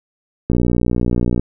click train, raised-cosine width 3 ms, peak -5 dBFS, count 55, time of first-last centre 0.5-1.396 s, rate 60.3 Hz, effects none

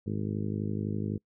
harmonic tone, 51.91 Hz, G#1, in tune, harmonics 2 / 3 / 4 / 5 / 6 / 7 / 8 / 9, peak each -34 / -37 / -34 / -41 / -40 / -42 / -43 / -47 dBFS, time 0.06-1.18 s, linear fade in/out 10 ms, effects noise-tail reverb RT60 0.1 s tail -25 dB re dry

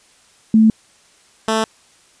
sine / 10% pulse tone pair in turn, 220 / 220.8 Hz, A3 / A3, 0 / +6 cents, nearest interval unison, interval 6 cents, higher second, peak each -7 dBFS, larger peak neither, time 0.54-0.7 / 1.48-1.64 s, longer neither, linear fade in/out 2 ms, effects white hiss -52 dBFS RMS until 2.2 s + resampled to 22050 Hz

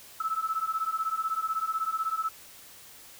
sine beating tone pair, 1300 / 1316 Hz, E6 / E6, -24 / -3 cents, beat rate 16 Hz, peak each -31 / -30 dBFS, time 0.2-2.29 s, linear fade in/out 5 ms, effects white hiss -50 dBFS RMS until 3.19 s

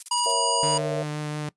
violet noise bursts, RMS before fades -32 dBFS, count 6, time 0-0.317 s, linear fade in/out 2 ms, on 27 ms, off 31 ms
harmonic tone, 967 Hz, B5, 37 cents flat, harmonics 1 / 3 / 5 / 7 / 9, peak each -24 / -31 / -28 / -32 / -29 dBFS, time 0.11-0.78 s, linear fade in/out 5 ms
sine chord, A# diminished, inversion none, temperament equal with one note detuned, 466.2 / 554.4 / 665 Hz, A#4 / C#5 / E5, 0 / 0 / +15 cents, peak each -30 dBFS, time 0.26-1.03 s, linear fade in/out 2 ms
sawtooth tone with vibrato, 150.3 Hz, D3, 40 cents sharp, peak -24 dBFS, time 0.63-1.49 s, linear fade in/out 0 ms, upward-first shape triangle, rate 5.7 Hz, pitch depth 12 cents each way
effects noise-tail reverb RT60 0.1 s tail -20 dB re dry + resampled to 24000 Hz

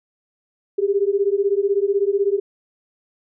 sine beating tone pair, 392 / 408 Hz, G4 / G#4, 0 / -31 cents, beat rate 16 Hz, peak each -19 dBFS, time 0.78-2.4 s, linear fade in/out 10 ms, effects none

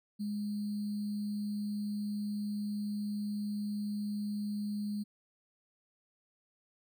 sine tone with sample-and-hold, 207 Hz, G#3, 5 cents flat, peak -33 dBFS, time 0.19-5.04 s, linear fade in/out 20 ms, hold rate 4410 Hz, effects none

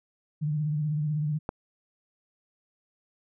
sine tone with vibrato, 150.9 Hz, D3, 47 cents sharp, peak -25 dBFS, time 0.41-1.39 s, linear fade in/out 20 ms, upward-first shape sine, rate 16 Hz, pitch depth 57 cents each way
click, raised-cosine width 1 ms, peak -16 dBFS, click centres 1.491 s
effects none

